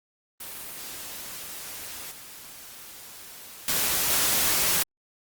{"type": "noise with level steps", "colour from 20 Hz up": "white", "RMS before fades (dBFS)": [-38, -44, -25, -23], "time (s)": [0.4, 4.83], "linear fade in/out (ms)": 5, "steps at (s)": [2.11, 3.68, 4.1], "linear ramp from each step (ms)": 2, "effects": ["Opus 32 kbps"]}